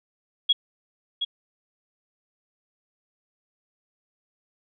sine tone with echo, 3322 Hz, G#7, in tune, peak -15 dBFS, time 0.49-0.53 s, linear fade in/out 10 ms, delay 720 ms, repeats 1, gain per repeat -8 dB, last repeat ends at 1.25 s, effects none

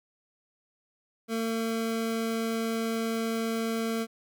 25% pulse tone, 226.2 Hz, A3, 48 cents sharp, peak -24 dBFS, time 1.28-4.07 s, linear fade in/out 50 ms, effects none

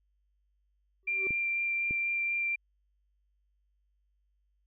triangle tone with exponential growth, 383.2 Hz, G4, 39 cents flat, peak -31 dBFS, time 1.03-1.27 s, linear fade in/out 0 ms, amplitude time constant 52 ms
sine tone with vibrato, 2371 Hz, D7, 16 cents sharp, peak -28 dBFS, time 1.07-2.56 s, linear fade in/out 10 ms, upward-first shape sine, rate 4.1 Hz, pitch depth 8 cents each way
clicks, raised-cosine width 3 ms, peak -27 dBFS, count 2, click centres 1.307 / 1.909 s
effects added 50 Hz sine -70 dBFS peak until 4.66 s

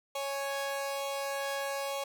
sawtooth tone pair together, 554.1 / 830.6 Hz, C#5 / G#5, -1 / 0 cents, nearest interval perfect fifth, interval 701 cents, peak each -30 / -35 dBFS, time 0.15-2.04 s, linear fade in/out 5 ms, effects none

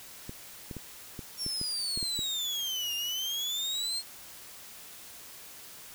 clicks, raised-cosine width 3 ms, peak -26 dBFS, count 9, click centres 0.294 / 0.712 / 0.767 / 1.192 / 1.464 / 1.614 / 1.975 / 2.028 / 2.191 s
35% pulse exponential two-way sweep, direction down then up, 5588 to 2794 to 4264 Hz, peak -29 dBFS, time 1.37-4.03 s, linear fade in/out 50 ms, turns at 2.95 s
effects white hiss -48 dBFS RMS until 5.94 s

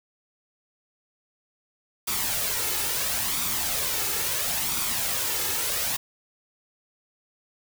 white noise with flanger, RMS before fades -27 dBFS, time 2.07-5.97 s, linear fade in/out 10 ms, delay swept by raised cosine 0.84 to 2.34 ms, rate 0.74 Hz, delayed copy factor +0.5, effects none

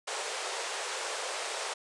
pink band-pass noise, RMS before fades -36 dBFS, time 0.07-1.74 s, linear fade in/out 10 ms, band 420 to 9500 Hz, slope 48 dB/octave, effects resampled to 24000 Hz

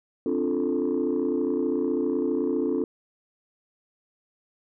sine chord, D minor seventh, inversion third, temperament equal, 261.6 / 293.7 / 349.2 / 440 Hz, C4 / D4 / F4 / A4, 0 / 0 / 0 / 0 cents, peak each -27 dBFS, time 0.26-2.84 s, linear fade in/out 2 ms, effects tanh soft clip ceiling -17 dBFS

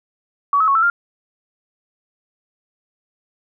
sine tone with pitch steps, 1133 / 1286 / 1106 / 1323 / 1397 Hz, C#6 / E6 / C#6 / E6 / F6, +37 / -43 / -4 / +6 / 0 cents, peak -12 dBFS, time 0.53-0.9 s, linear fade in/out 2 ms, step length 74 ms, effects none

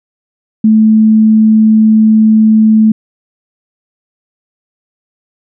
sine tone, 218.2 Hz, A3, 14 cents flat, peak -3 dBFS, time 0.64-2.92 s, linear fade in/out 5 ms, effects none

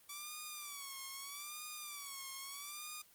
5% pulse tone with vibrato, 1148 Hz, D6, 40 cents flat, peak -33 dBFS, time 0.09-3.02 s, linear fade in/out 5 ms, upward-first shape sine, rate 0.79 Hz, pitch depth 110 cents each way, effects white hiss -65 dBFS RMS until 3.14 s + Opus 24 kbps

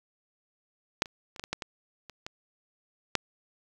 clicks, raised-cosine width 0.2 ms, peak -6 / -27 / -29 / -19 / -21 / -13 / -18 / -27 / -20 / -6 dBFS, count 10, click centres 1.021 / 1.058 / 1.362 / 1.396 / 1.439 / 1.53 / 1.622 / 2.097 / 2.265 / 3.153 s, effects 8-bit

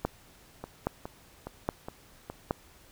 two click trains, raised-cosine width 1 ms, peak -13 / -23 dBFS, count 4 / 5, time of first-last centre 0.05-2.509 / 0.64-2.3 s, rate 1.22 / 2.41 Hz, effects pink hiss -57 dBFS RMS until 2.91 s

